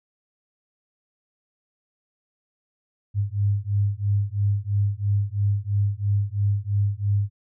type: beating tone pair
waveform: sine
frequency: 100 / 103 Hz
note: G2 / G#2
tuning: +35 / -14 cents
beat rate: 3 Hz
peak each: -23 dBFS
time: 3.14-7.3 s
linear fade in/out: 50 ms
effects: none